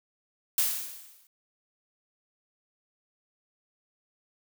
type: noise with exponential decay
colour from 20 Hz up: blue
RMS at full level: -23 dBFS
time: 0.58-1.27 s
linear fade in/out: 2 ms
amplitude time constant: 150 ms
effects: none